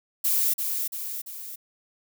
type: noise with echo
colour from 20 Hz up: violet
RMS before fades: -23 dBFS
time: 0.24-0.54 s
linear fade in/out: 10 ms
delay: 340 ms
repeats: 3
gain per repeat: -5 dB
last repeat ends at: 1.56 s
effects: none